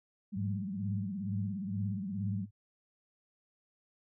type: tone with vibrato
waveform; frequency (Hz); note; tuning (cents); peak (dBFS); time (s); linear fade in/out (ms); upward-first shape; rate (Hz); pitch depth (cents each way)
sine; 194.4; G3; -14; -35; 0.32-2.46; 20; sine; 17; 140
type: tone with tremolo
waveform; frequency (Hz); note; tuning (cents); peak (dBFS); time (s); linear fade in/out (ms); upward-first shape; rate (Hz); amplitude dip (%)
sine; 103.83; G#2; 0; -32; 0.36-2.51; 10; sine; 2.2; 95
effects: none